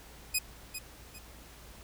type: tone with echo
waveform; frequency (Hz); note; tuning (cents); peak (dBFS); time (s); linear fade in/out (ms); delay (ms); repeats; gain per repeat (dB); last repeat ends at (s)
10% pulse; 2502; D#7; +9; -18; 0.34-0.39; 10; 400; 2; -10; 1.19
effects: added 57 Hz sine -53 dBFS peak until 1.83 s + pink hiss -53 dBFS RMS until 1.83 s